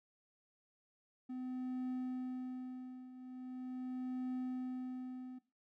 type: tone with tremolo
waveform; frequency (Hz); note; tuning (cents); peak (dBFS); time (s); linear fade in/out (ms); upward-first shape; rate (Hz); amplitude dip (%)
triangle; 254.4; C4; -48; -35; 1.29-5.39; 10; triangle; 0.41; 80
effects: noise-tail reverb RT60 0.3 s tail -17 dB re dry